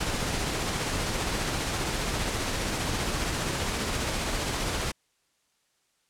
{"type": "noise with tremolo", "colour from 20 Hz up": "pink", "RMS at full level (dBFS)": -28, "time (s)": [0, 4.92], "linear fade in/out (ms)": 10, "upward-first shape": "sine", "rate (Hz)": 15, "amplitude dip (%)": 25, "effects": ["white hiss -71 dBFS RMS until 6.09 s", "low-pass 9000 Hz 12 dB/octave"]}